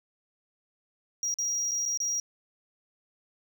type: tone with dropouts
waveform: sine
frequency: 5710 Hz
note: F8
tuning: 37 cents sharp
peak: -24 dBFS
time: 1.23-2.2 s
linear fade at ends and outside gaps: 1 ms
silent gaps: 1.341-1.386 / 1.711-1.716 / 1.854-1.86 / 1.974-2.002 s
effects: tanh soft clip ceiling -26 dBFS + 11-bit